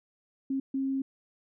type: tone bursts at uneven times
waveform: sine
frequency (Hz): 269.1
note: C4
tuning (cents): +49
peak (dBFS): -27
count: 2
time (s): 0.5-0.6 / 0.74-1.02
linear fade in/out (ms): 5
effects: none